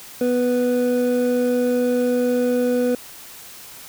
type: tone pair together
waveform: triangle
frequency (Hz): 246.9 / 493.9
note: B3 / B4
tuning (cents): 0 / 0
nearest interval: octave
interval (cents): 1200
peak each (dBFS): -18 / -17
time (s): 0.21-2.95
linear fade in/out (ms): 2
effects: white hiss -40 dBFS RMS until 3.88 s